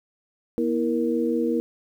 sine tone cluster, 241.1 / 326.3 / 468.7 Hz, B3 / E4 / A#4, -41 / -18 / +9 cents, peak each -25 dBFS, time 0.58-1.6 s, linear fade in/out 0 ms, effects 9-bit

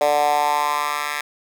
10% pulse tone with high-pass filter sweep, 147.2 Hz, D3, 4 cents sharp, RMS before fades -20 dBFS, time 0.01-1.21 s, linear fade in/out 2 ms, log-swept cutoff 600 to 1500 Hz, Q 4.1, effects none

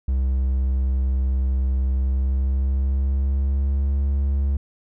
triangle tone with pitch glide, 65.41 to 69.3 Hz, C2 to C#2, 0 to 0 cents, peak -16 dBFS, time 0.08-4.57 s, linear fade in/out 5 ms, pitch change +100 cents, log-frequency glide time 1.91-3.97 s, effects none

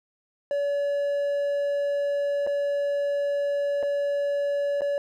triangle tone with dropouts, 570 Hz, C#5, 48 cents sharp, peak -21 dBFS, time 0.51-4.98 s, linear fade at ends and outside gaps 1 ms, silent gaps 2.466-2.472 / 3.828-3.832 / 4.809-4.818 s, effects none

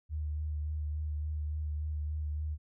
sine tone with vibrato, 75.8 Hz, D#2, 45 cents flat, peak -32 dBFS, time 0.09-2.58 s, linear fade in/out 50 ms, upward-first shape sine, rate 3.5 Hz, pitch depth 23 cents each way, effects none

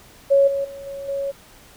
sine tone with level steps, 554.4 Hz, C#5, in tune, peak -11 / -20 / -33 / -29 / -22 dBFS, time 0.3-1.32 s, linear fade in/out 20 ms, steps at 0.47 / 0.64 / 0.86 / 1.08 s, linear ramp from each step 10 ms, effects pink hiss -48 dBFS RMS until 1.76 s

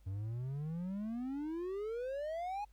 triangle exponential sweep, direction up, 92.5 to 848 Hz, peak -35 dBFS, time 0.06-2.65 s, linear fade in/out 10 ms, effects added 50 Hz sine -60 dBFS peak until 2.72 s + pink hiss -75 dBFS RMS until 2.72 s

